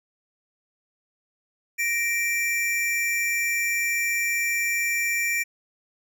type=tone pair together; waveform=square; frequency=1864.7 / 2349 Hz; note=A#6 / D7; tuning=0 / 0 cents; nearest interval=major third; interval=400 cents; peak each=-30 / -24 dBFS; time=1.78-5.44 s; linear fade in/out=20 ms; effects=none